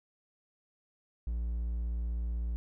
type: tone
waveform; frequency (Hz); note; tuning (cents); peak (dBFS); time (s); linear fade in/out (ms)
triangle; 58; A#1; -8; -29; 1.27-2.56; 0
effects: none